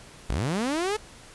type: linear sweep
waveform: sawtooth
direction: up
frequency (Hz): 32.7 to 440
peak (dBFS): -21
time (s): 0.29-0.97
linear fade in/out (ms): 10
effects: pink hiss -48 dBFS RMS until 1.34 s + resampled to 24000 Hz